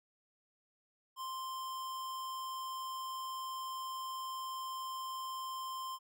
square tone, 1046.5 Hz, C6, in tune, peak -40 dBFS, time 1.16-5.99 s, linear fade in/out 50 ms, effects none

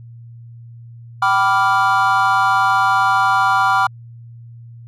triangle chord, G dominant seventh, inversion none, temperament equal with one note detuned, 772.3 / 987.8 / 1174.7 / 1396.9 Hz, G5 / B5 / D6 / F6, -26 / 0 / 0 / 0 cents, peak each -16 dBFS, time 1.22-3.87 s, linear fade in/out 5 ms, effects added 117 Hz sine -35 dBFS peak until 4.87 s

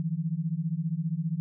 sine beating tone pair, 155.56 / 170.56 Hz, D#3 / F3, 0 / -41 cents, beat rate 15 Hz, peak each -30 dBFS, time 0-1.4 s, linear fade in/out 0 ms, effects none

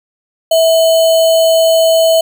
sine tone with sample-and-hold, 653 Hz, E5, 17 cents flat, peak -6 dBFS, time 0.51-2.21 s, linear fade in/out 5 ms, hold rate 3675 Hz, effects none

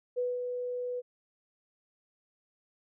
sine tone with ADSR envelope, 493.9 Hz, B4, in tune, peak -27 dBFS, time 0.16-1.02 s, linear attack 24 ms, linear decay 200 ms, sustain -5 dB, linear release 32 ms, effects none

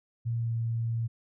sine tone with pitch glide, 116.54 to 115.13 Hz, A#2 to A#2, 0 to -21 cents, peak -27 dBFS, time 0.25-1.08 s, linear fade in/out 20 ms, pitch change -21 cents, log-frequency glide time 0.37-0.52 s, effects none

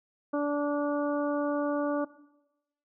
harmonic tone, 290.5 Hz, D4, 19 cents flat, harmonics 1 / 2 / 3 / 4 / 5, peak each -28 / -30 / -39 / -37 / -42 dBFS, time 0.33-2.05 s, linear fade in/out 10 ms, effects noise-tail reverb RT60 0.9 s tail -17 dB re dry

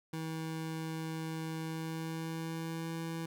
25% pulse tone with pitch glide, 160.5 to 164.35 Hz, E3 to E3, -46 to -5 cents, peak -33 dBFS, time 0.13-3.26 s, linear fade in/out 5 ms, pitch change +41 cents, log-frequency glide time 1.57-2.95 s, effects none

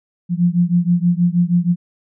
sine beating tone pair, 172.1 / 178.4 Hz, F3 / F3, -25 / +37 cents, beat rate 6.3 Hz, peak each -15 / -16 dBFS, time 0.29-1.76 s, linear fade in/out 50 ms, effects none

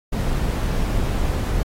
brown noise, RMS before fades -21 dBFS, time 0.12-1.63 s, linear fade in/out 10 ms, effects AAC 48 kbps

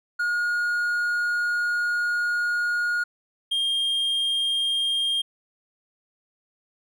triangle tone pair in turn, 1435 / 3215 Hz, F6 / G7, +47 / +43 cents, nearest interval octave + major second, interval 1396 cents, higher second, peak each -20 dBFS, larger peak neither, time 0.19-3.04 / 3.51-5.22 s, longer first, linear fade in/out 10 ms, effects none

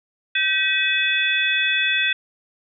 sine tone cluster, 1550 / 1926 / 2549 / 3450 Hz, G6 / B6 / D#7 / A7, -20 / -44 / +41 / -35 cents, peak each -24 / -25 / -21 / -23 dBFS, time 0.35-2.13 s, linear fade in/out 5 ms, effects none

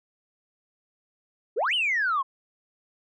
sine exponential two-way sweep, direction up then down, 369.6 to 3126 to 1031 Hz, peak -21 dBFS, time 1.56-2.23 s, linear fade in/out 20 ms, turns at 1.74 s, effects tanh soft clip ceiling -18 dBFS

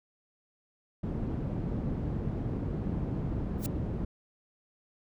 white low-pass noise, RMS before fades -33 dBFS, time 1.03-4.05 s, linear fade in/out 5 ms, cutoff 210 Hz, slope 12 dB/octave
blue noise with exponential growth, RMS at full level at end -33 dBFS, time 3.58-3.66 s, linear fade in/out 0 ms, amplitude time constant 17 ms
effects none

